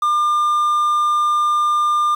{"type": "tone with quantisation", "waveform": "triangle", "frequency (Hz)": 1200, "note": "D6", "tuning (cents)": 37, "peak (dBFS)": -12, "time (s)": [0.02, 2.15], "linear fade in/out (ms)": 5, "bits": 7, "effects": []}